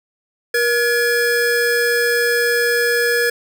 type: tone pair together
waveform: square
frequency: 475.9 / 1694.6 Hz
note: A#4 / G#6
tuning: +36 / +34 cents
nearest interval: octave + minor seventh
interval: 2198 cents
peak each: -18 dBFS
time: 0.54-3.3 s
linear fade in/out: 5 ms
effects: none